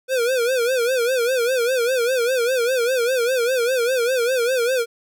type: tone with vibrato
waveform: square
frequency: 494.5 Hz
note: B4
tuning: 2 cents sharp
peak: -18 dBFS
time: 0.08-4.86 s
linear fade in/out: 50 ms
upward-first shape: sine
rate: 5 Hz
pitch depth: 120 cents each way
effects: none